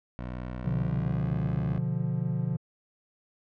15% pulse tone with pitch glide, 61.8 to 69.37 Hz, B1 to C#2, +2 to +2 cents, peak -28 dBFS, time 0.19-1.78 s, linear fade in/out 0 ms, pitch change +200 cents, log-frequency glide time 0.62-1.33 s
triangle chord, B diminished, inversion none, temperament equal, 123.47 / 146.83 / 174.61 Hz, B2 / D3 / F3, 0 / 0 / 0 cents, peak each -29 dBFS, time 0.64-2.57 s, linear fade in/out 10 ms
effects low-pass 2000 Hz 12 dB/octave

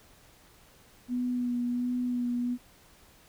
sine tone with vibrato, 245.2 Hz, B3, 12 cents flat, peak -27 dBFS, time 1.08-2.58 s, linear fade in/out 50 ms, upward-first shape sine, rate 1.4 Hz, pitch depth 20 cents each way, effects pink hiss -58 dBFS RMS until 3.28 s

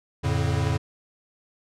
square chord, F augmented, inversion none, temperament equal with one note detuned, 87.31 / 110 / 141.75 Hz, F2 / A2 / C#3, 0 / 0 / +39 cents, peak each -27 / -27 / -27 dBFS, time 0.23-0.78 s, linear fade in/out 20 ms, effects low-pass 8000 Hz 12 dB/octave

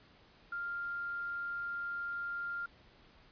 sine tone with quantisation, 1396.9 Hz, F6, in tune, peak -36 dBFS, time 0.52-2.66 s, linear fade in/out 5 ms, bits 9, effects pink hiss -62 dBFS RMS until 3.31 s + resampled to 11025 Hz

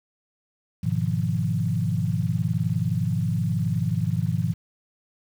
sine chord, F half-diminished seventh, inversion first, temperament equal, 103.83 / 123.47 / 155.56 / 174.61 Hz, Ab2 / Cb3 / Eb3 / F3, 0 / 0 / 0 / 0 cents, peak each -27 dBFS, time 0.83-4.54 s, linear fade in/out 10 ms, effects 8-bit

